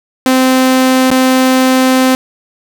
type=tone with dropouts; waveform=sawtooth; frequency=259.1 Hz; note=C4; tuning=17 cents flat; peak=-3 dBFS; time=0.26-2.15 s; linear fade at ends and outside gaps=1 ms; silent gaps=1.104-1.114 s; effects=none